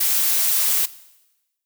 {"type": "noise", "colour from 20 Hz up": "blue", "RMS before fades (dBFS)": -19, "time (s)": [0, 0.86], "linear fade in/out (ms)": 10, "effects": ["noise-tail reverb RT60 1.0 s tail -18 dB re dry"]}